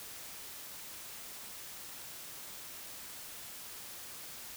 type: silence
effects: white hiss -47 dBFS RMS until 4.56 s